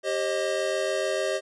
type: chord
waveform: square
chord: C minor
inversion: second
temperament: equal with one note detuned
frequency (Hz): 392 / 535.5 / 622.3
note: G4 / C5 / Eb5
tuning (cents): 0 / +40 / 0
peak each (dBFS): -31 / -30 / -29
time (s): 0.03-1.41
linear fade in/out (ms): 50
effects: resampled to 22050 Hz